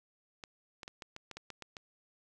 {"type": "clicks", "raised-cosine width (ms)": 0.2, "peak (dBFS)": -27, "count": 10, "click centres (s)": [0.438, 0.832, 0.879, 1.022, 1.164, 1.313, 1.37, 1.503, 1.623, 1.768], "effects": []}